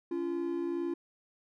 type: tone pair together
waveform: triangle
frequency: 281.2 / 343.3 Hz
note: C#4 / F4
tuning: +25 / -30 cents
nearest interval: minor third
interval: 345 cents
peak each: -35 / -30 dBFS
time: 0.11-0.94 s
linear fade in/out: 5 ms
effects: none